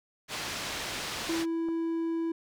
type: low-pass noise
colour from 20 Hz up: white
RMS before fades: -36 dBFS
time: 0.28-1.46 s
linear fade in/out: 50 ms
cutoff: 4700 Hz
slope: 12 dB/octave
type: tone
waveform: triangle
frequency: 330.2 Hz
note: E4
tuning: 3 cents sharp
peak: -26 dBFS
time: 1.29-2.32 s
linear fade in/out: 5 ms
type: clicks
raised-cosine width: 1 ms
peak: -42 / -32 dBFS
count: 2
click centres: 1.682 / 1.687 s
effects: none